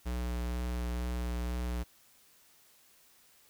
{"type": "tone with vibrato", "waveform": "square", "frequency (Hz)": 60.5, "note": "B1", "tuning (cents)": -35, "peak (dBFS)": -33, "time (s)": [0.05, 1.84], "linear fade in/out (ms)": 20, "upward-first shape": "sine", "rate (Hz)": 2.1, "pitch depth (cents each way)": 15, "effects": ["white hiss -63 dBFS RMS until 3.49 s"]}